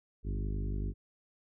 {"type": "harmonic tone with a mistuned harmonic", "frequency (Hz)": 50.7, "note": "G#1", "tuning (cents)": -41, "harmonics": [1, 2, 3, 4, 5, 6, 7, 8], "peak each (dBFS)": [-33, -39, -43, -45, -47, -49, -50, -51], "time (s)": [0.23, 0.94], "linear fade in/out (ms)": 50, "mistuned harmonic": 2, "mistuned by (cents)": -64, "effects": []}